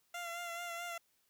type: tone with vibrato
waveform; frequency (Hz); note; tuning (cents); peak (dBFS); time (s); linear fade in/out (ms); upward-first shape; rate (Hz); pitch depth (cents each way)
15% pulse; 689; F5; -24; -34; 0.14-0.98; 5; sine; 4.6; 31
effects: white hiss -75 dBFS RMS until 1.29 s